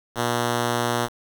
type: tone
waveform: 5% pulse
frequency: 120 Hz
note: B2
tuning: 49 cents flat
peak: -10 dBFS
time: 0.15-1.09 s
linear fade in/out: 50 ms
effects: 7-bit